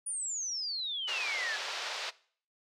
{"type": "exponential sweep", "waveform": "sine", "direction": "down", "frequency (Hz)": [9700, 1661.2], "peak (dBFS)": -33, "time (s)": [0.06, 1.57], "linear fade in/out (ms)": 10}
{"type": "band-pass noise", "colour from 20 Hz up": "white", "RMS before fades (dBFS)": -38, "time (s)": [1.07, 2.11], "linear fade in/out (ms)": 20, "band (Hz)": [500, 4900], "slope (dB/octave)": 24}
{"effects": ["noise-tail reverb RT60 0.5 s tail -20 dB re dry"]}